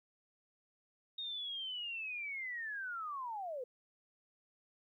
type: linear sweep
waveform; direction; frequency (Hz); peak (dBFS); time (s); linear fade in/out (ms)
sine; down; 3729 to 477.1; -39; 1.18-3.64; 5
effects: 13-bit